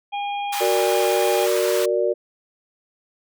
harmonic tone, 812 Hz, G#5, 39 cents flat, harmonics 1 / 3 / 4, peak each -24 / -34 / -36 dBFS, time 0.12-1.47 s, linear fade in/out 20 ms
pink high-pass noise, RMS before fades -29 dBFS, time 0.52-1.86 s, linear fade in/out 10 ms, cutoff 880 Hz, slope 96 dB/octave
sine chord, Gb augmented, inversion none, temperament equal, 370 / 466.2 / 587.3 Hz, Gb4 / Bb4 / D5, 0 / 0 / 0 cents, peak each -22 dBFS, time 0.6-2.14 s, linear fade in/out 20 ms
effects none

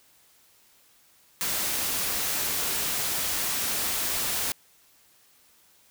white noise, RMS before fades -28 dBFS, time 1.41-4.52 s, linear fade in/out 0 ms, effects white hiss -60 dBFS RMS until 5.9 s

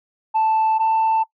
sine tone pair in turn, 880 / 887.7 Hz, A5 / A5, 0 / +15 cents, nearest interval unison, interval 15 cents, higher second, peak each -13 dBFS, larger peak neither, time 0.34-0.79 / 0.79-1.24 s, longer neither, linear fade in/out 20 ms, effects noise-tail reverb RT60 0.1 s tail -18 dB re dry + tanh soft clip ceiling -13 dBFS

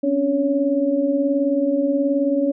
sine tone cluster, 266 / 284.7 / 560 Hz, C4 / C#4 / C#5, +29 / +46 / +18 cents, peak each -24 / -19 / -21 dBFS, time 0.03-2.52 s, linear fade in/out 10 ms, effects none

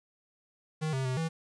square tone with pitch steps, 156.4 / 132.6 / 128.6 / 162.7 Hz, D#3 / C3 / C3 / E3, +9 / +23 / -30 / -22 cents, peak -30 dBFS, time 0.81-1.29 s, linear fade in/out 20 ms, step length 120 ms, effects resampled to 22050 Hz + 10-bit

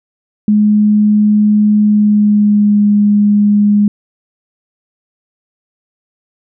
sine tone with pitch glide, 210 to 206.4 Hz, G#3 to G#3, +19 to -10 cents, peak -6 dBFS, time 0.48-3.88 s, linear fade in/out 2 ms, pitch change -29 cents, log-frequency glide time 1.81-2.85 s, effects none

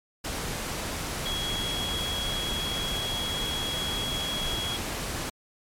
sine tone in noise, 3322 Hz, G#7, in tune, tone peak -30 dBFS, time 1.25-4.77 s, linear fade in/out 10 ms, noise pink, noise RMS -32 dBFS, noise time 0.24-5.3 s, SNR -1 dB, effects low-pass 12000 Hz 12 dB/octave + MP3 96 kbps

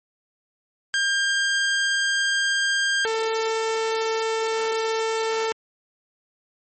sawtooth tone pair in turn, 1600 / 446.4 Hz, G6 / A4, +35 / +25 cents, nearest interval octave + minor seventh, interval 2210 cents, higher first, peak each -16 / -18 dBFS, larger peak first, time 0.94-3.05 / 3.05-5.52 s, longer second, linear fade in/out 0 ms, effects low-pass 10000 Hz 12 dB/octave + MP3 32 kbps

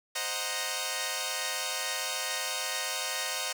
5% pulse chord, C half-diminished seventh, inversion none, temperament equal, 523.3 / 622.3 / 740 / 932.3 Hz, C5 / Eb5 / Gb5 / Bb5, 0 / 0 / 0 / 0 cents, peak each -25 dBFS, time 0.15-3.53 s, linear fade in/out 10 ms, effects none

